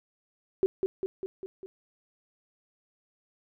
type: tone with echo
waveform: sine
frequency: 381.5 Hz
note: G4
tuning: 47 cents flat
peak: -19 dBFS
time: 0.63-0.66 s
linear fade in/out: 0 ms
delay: 200 ms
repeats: 5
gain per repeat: -4 dB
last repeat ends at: 1.66 s
effects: none